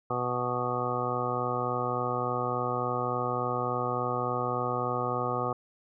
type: harmonic tone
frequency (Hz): 123.47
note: B2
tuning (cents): 0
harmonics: 1 / 2 / 3 / 4 / 5 / 6 / 7 / 9 / 10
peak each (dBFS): -36 / -39 / -37 / -34 / -40 / -35 / -39 / -35 / -34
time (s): 0.1-5.53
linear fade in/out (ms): 5
effects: none